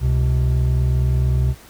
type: tone pair together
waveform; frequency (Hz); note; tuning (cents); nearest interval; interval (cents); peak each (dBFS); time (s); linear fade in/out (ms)
triangle; 67.3 / 127.05; C2 / B2; +49 / +49; major seventh; 1100; -15 / -16; 0-1.55; 50
effects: pink hiss -45 dBFS RMS until 1.69 s